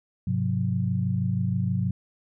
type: tone cluster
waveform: sine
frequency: 102.1 / 128.4 / 180.9 Hz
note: G#2 / C3 / F#3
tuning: -29 / -32 / -39 cents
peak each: -27 dBFS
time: 0.27-1.91 s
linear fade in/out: 5 ms
effects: none